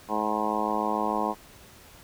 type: harmonic tone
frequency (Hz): 106.7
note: G#2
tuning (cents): +47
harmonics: 2 / 3 / 4 / 5 / 6 / 7 / 8 / 9 / 10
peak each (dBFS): -33 / -34 / -35 / -35 / -36 / -32 / -33 / -31 / -33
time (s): 0.08-1.35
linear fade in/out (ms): 50
effects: pink hiss -51 dBFS RMS until 2.03 s